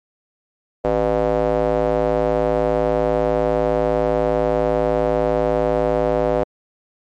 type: tone with band-pass filter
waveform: square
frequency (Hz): 55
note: A1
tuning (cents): 0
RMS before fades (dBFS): -18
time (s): 0.84-6.44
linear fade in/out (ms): 10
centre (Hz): 560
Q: 3.1
effects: MP3 64 kbps